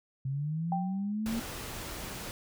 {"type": "linear sweep", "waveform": "sine", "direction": "up", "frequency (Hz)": [130.81, 232.4], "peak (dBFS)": -30, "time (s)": [0.25, 1.4], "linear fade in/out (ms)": 5}
{"type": "tone with exponential decay", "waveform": "sine", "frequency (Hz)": 784, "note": "G5", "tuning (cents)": 0, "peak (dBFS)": -27, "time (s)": [0.72, 1.12], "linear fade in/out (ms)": 2, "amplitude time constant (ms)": 86}
{"type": "noise", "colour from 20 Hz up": "pink", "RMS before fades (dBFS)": -40, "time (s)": [1.26, 2.31], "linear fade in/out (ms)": 0}
{"effects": []}